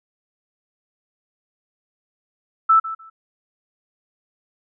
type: tone with echo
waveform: sine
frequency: 1318.5 Hz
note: E6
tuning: in tune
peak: -10 dBFS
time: 2.69-2.8 s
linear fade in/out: 10 ms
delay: 150 ms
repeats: 2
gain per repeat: -15 dB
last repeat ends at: 3.1 s
effects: none